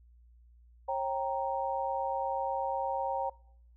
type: chord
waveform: sine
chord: G diminished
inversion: second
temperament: equal with one note detuned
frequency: 542.3 / 784 / 932.3 Hz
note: Db5 / G5 / Bb5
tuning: -38 / 0 / 0 cents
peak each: -34 dBFS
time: 0.88-3.3 s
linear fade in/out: 10 ms
effects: noise-tail reverb RT60 0.7 s tail -24 dB re dry + added 59 Hz sine -56 dBFS peak until 3.76 s